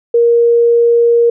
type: tone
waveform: sine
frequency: 470 Hz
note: A#4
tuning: 14 cents sharp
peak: -6 dBFS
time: 0.14-1.3 s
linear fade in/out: 5 ms
effects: none